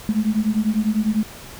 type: beating tone pair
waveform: sine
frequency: 210 / 220 Hz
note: G#3 / A3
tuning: +19 / 0 cents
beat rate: 10 Hz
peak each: -20 dBFS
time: 0.09-1.23 s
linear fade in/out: 0 ms
effects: pink hiss -39 dBFS RMS until 1.59 s